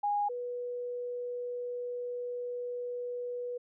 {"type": "tone pair in turn", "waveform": "sine", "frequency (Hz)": [822, 488.8], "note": ["G#5", "B4"], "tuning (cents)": [-18, -18], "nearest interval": "major sixth", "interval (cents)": 900, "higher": "first", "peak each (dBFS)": [-27, -34], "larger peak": "first", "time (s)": [[0.03, 0.29], [0.29, 3.58]], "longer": "second", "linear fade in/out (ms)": 10, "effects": []}